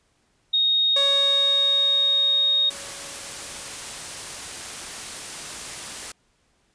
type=tone; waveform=sine; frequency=3729 Hz; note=A#7; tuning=in tune; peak=-17 dBFS; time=0.53-2.7 s; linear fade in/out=10 ms
type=tone with exponential decay; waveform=sawtooth; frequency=559 Hz; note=C#5; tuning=14 cents sharp; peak=-21 dBFS; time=0.96-4.83 s; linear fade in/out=5 ms; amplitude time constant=840 ms
type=noise; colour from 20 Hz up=white; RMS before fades=-34 dBFS; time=2.7-6.12 s; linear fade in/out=5 ms
effects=pink hiss -66 dBFS RMS until 6.74 s + resampled to 22050 Hz